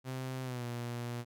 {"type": "tone with pitch glide", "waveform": "sawtooth", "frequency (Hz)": [130, 119.9], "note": ["C3", "A#2"], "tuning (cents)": [-11, 49], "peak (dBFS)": -33, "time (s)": [0.04, 1.25], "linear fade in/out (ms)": 50, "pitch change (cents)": -140, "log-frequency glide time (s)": [0.43, 0.65], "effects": []}